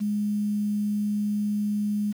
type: tone with quantisation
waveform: sine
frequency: 207.7 Hz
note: G#3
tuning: in tune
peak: -23 dBFS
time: 0-2.13 s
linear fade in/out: 20 ms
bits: 8
effects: none